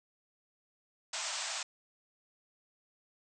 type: band-pass noise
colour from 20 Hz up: white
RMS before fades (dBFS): -38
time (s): 1.13-1.63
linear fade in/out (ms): 5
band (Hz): 590 to 8200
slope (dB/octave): 96
effects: none